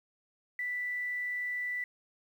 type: tone with quantisation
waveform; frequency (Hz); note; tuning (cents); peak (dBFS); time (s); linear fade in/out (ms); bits
sine; 1975.5; B6; 0; -32; 0.59-1.84; 2; 10
effects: none